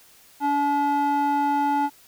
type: tone with band-pass filter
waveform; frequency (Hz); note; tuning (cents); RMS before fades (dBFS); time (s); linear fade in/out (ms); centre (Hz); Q
square; 286.4; D4; -43; -22; 0.4-1.9; 50; 730; 3.9
effects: white hiss -53 dBFS RMS until 2.07 s